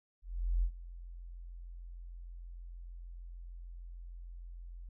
sine tone with ADSR envelope, 43.26 Hz, F1, 16 cents flat, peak -26 dBFS, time 0.22-4.89 s, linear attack 410 ms, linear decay 77 ms, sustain -18 dB, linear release 3 ms, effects none

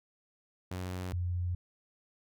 sawtooth / sine tone pair in turn, 91.5 / 88.64 Hz, F#2 / F2, -19 / +26 cents, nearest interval minor second, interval 55 cents, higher first, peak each -32 / -30 dBFS, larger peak second, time 0.71-1.13 / 1.13-1.55 s, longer neither, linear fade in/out 5 ms, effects none

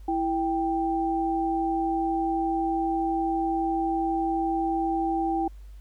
sine tone pair together, 330.5 / 786 Hz, E4 / G5, +5 / +4 cents, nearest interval octave + minor third, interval 1499 cents, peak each -26 / -26 dBFS, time 0.08-5.48 s, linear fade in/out 5 ms, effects added 50 Hz sine -41 dBFS peak until 5.8 s + pink hiss -64 dBFS RMS until 5.8 s

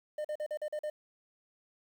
triangle tone bursts, 605 Hz, D#5, 49 cents flat, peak -31 dBFS, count 7, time 0.18-0.9 s, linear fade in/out 5 ms, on 66 ms, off 43 ms, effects 10-bit

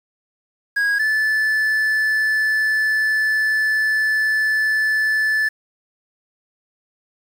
triangle tone pair in turn, 1646 / 1743.9 Hz, G#6 / A6, -16 / -16 cents, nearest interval minor second, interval 100 cents, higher second, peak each -14 dBFS, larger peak neither, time 0.76-0.99 / 0.99-5.49 s, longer second, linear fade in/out 10 ms, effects 7-bit

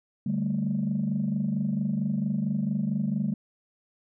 sine chord, D suspended fourth, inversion none, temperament just, 146.83 / 195.78 / 220.2 Hz, D3 / G3 / A3, 0 / -2 / +2 cents, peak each -30 / -27 / -28 dBFS, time 0.26-3.34 s, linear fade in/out 5 ms, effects tanh soft clip ceiling -18 dBFS

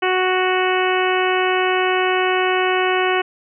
harmonic tone, 370 Hz, F#4, in tune, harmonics 1 / 2 / 3 / 4 / 5 / 6 / 7 / 8, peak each -19 / -22 / -24 / -25 / -26 / -27 / -27 / -28 dBFS, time 0.02-3.22 s, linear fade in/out 10 ms, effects none

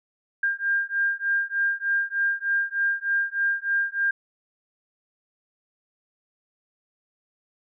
sine beating tone pair, 1600 / 1603.3 Hz, G6 / G6, +35 / +39 cents, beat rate 3.3 Hz, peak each -25 dBFS, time 0.43-4.11 s, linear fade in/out 5 ms, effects none

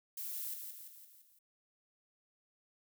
violet noise with echo, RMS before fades -42 dBFS, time 0.17-0.54 s, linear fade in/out 5 ms, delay 170 ms, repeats 5, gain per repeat -5 dB, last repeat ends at 1.39 s, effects none

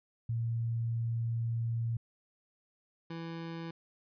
sine / 25% pulse tone pair in turn, 115.6 / 165.81 Hz, A#2 / E3, -14 / +10 cents, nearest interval tritone, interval 624 cents, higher second, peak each -30 / -35 dBFS, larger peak first, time 0.29-1.97 / 3.1-3.71 s, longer first, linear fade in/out 5 ms, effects resampled to 11025 Hz

